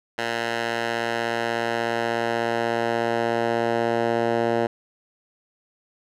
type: tone with band-pass filter sweep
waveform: 10% pulse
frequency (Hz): 116.54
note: A#2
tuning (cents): 0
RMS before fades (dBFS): -24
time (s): 0.18-4.67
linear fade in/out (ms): 5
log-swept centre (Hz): 1800 to 620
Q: 0.71
effects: none